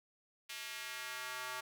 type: tone with high-pass filter sweep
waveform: square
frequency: 127 Hz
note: B2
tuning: 49 cents sharp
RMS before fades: -44 dBFS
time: 0.49-1.61 s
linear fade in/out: 10 ms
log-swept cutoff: 2500 to 1100 Hz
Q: 1.3
effects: none